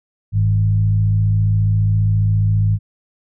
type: tone with frequency modulation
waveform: sine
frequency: 103.83 Hz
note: G#2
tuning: in tune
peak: -12 dBFS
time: 0.32-2.79 s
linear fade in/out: 50 ms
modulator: 54.7 Hz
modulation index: 0.58
effects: none